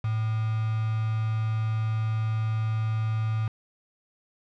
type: tone with quantisation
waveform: sine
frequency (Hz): 110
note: A2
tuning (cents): 0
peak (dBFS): -24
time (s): 0.04-3.48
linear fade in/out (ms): 5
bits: 6
effects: low-pass 3000 Hz 12 dB/octave